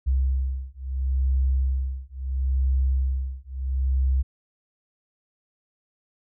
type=beating tone pair; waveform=sine; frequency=65.41 / 66.15 Hz; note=C2 / C2; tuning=0 / +20 cents; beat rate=0.74 Hz; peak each=-24 / -24 dBFS; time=0.06-4.23 s; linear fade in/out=20 ms; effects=none